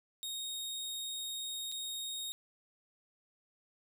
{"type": "tone with dropouts", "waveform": "sawtooth", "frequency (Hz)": 3729, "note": "A#7", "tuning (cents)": 0, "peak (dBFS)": -35, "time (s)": [0.23, 2.32], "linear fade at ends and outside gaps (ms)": 0, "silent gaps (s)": [1.717, 1.722], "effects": []}